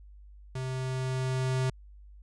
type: tone with level ramp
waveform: square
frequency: 130 Hz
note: C3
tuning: 11 cents flat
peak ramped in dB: -33 to -26 dBFS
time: 0.55-1.7 s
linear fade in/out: 5 ms
effects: added 50 Hz sine -48 dBFS peak until 2.22 s + resampled to 22050 Hz